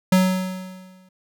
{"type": "tone with exponential decay", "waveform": "square", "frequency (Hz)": 185.9, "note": "F#3", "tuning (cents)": 8, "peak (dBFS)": -12, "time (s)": [0.12, 1.09], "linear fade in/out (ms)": 5, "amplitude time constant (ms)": 210, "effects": []}